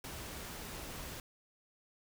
pink noise, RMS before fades -45 dBFS, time 0.04-1.2 s, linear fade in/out 2 ms, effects none

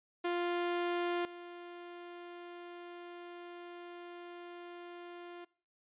sawtooth tone with level steps, 349.2 Hz, F4, in tune, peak -28 / -42 dBFS, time 0.24-5.45 s, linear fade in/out 10 ms, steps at 1.25 s, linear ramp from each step 2 ms, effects noise-tail reverb RT60 0.5 s tail -23 dB re dry + resampled to 8000 Hz

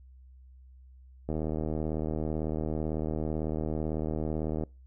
click train, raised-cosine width 2 ms, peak -19 dBFS, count 262, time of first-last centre 1.29-4.636 s, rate 78 Hz, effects noise-tail reverb RT60 0.3 s tail -26 dB re dry + added 64 Hz sine -50 dBFS peak until 4.86 s

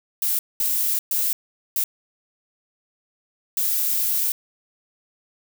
violet noise bursts at uneven times, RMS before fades -22 dBFS, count 5, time 0.22-0.39 / 0.6-0.99 / 1.11-1.33 / 1.76-1.84 / 3.57-4.32 s, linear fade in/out 2 ms, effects none

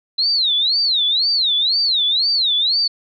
sine tone with vibrato, 4000 Hz, B7, 21 cents sharp, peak -14 dBFS, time 0.18-2.88 s, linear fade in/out 10 ms, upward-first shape sine, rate 2 Hz, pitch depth 260 cents each way, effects none

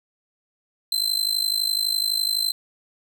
40% pulse tone with amplitude modulation, 4086 Hz, C8, 42 cents flat, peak -16 dBFS, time 0.92-2.52 s, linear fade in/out 2 ms, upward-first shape sine, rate 51.9 Hz, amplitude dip 85%, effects none

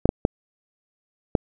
clicks, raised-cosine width 2 ms, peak -3 dBFS, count 4, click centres 0.056 / 0.091 / 0.251 / 1.352 s, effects none

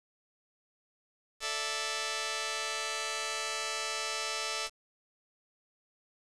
5% pulse chord, A suspended fourth, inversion none, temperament just, 440 / 586.7 / 660 Hz, A4 / D5 / E5, 0 / -2 / +2 cents, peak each -27 dBFS, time 1.4-4.7 s, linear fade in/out 50 ms, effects resampled to 24000 Hz + 8-bit

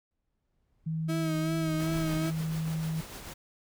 brown noise with exponential growth, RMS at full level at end -41 dBFS, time 0.11-2.18 s, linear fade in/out 0 ms, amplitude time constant 450 ms
sine tone, 160 Hz, D#3, 49 cents sharp, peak -29 dBFS, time 0.86-3.01 s, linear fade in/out 10 ms
35% pulse tone with vibrato, 320 Hz, D#4, 49 cents sharp, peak -29 dBFS, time 1.08-2.31 s, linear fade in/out 20 ms, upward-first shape sine, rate 2.6 Hz, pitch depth 41 cents each way
pink noise with tremolo, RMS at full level -42 dBFS, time 1.79-3.34 s, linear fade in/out 10 ms, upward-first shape sine, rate 6.8 Hz, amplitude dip 40%
effects none

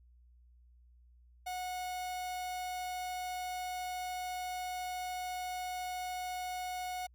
45% pulse tone, 731 Hz, F#5, 21 cents flat, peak -37 dBFS, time 1.46-7.07 s, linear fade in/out 10 ms, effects added 60 Hz sine -59 dBFS peak until 7.14 s

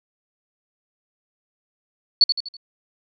sine tone with echo, 4440 Hz, C#8, 2 cents sharp, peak -9 dBFS, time 2.21-2.24 s, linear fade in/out 2 ms, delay 82 ms, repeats 4, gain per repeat -7 dB, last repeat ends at 2.568 s, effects none

